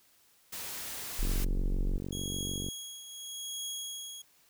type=noise; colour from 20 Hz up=white; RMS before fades=-40 dBFS; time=0.52-1.45 s; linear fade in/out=10 ms
type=tone; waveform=sine; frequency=32.7 Hz; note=C1; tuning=in tune; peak=-27 dBFS; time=1.19-1.97 s; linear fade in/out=0 ms
type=click train; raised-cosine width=3 ms; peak=-25 dBFS; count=69; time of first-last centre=1.23-2.686 s; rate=46.7 Hz
type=tone with tremolo; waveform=20% pulse; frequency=3312 Hz; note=G#7; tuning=5 cents flat; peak=-30 dBFS; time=2.12-4.22 s; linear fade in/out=5 ms; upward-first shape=triangle; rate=0.81 Hz; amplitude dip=70%
effects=white hiss -65 dBFS RMS until 4.49 s